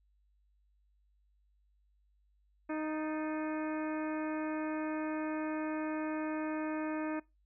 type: harmonic tone with a mistuned harmonic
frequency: 310 Hz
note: D#4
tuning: 6 cents flat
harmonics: 1 / 2 / 3 / 4 / 5 / 6 / 7 / 8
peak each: -35 / -41 / -45 / -47 / -49 / -51 / -52 / -53 dBFS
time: 2.69-7.2 s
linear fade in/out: 10 ms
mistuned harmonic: 6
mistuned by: -83 cents
effects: noise-tail reverb RT60 0.2 s tail -21 dB re dry + added 50 Hz sine -68 dBFS peak until 7.45 s